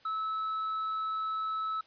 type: tone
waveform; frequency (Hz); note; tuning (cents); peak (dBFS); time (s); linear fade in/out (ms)
triangle; 1302; E6; -22; -29; 0.05-1.81; 5
effects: white hiss -61 dBFS RMS until 1.86 s + resampled to 11025 Hz